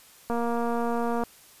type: click train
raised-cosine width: 1 ms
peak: -16 dBFS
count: 221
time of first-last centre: 0.3-1.236 s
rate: 235 Hz
effects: white hiss -53 dBFS RMS until 1.6 s + resampled to 32000 Hz